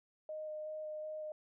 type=tone with vibrato; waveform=sine; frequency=616 Hz; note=D#5; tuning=17 cents flat; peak=-40 dBFS; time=0.29-1.32 s; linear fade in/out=2 ms; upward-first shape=square; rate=2.7 Hz; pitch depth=8 cents each way; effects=none